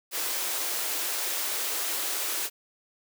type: high-pass noise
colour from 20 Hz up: white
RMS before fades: -30 dBFS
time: 0.11-2.5 s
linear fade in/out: 50 ms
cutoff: 300 Hz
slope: 48 dB/octave
effects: none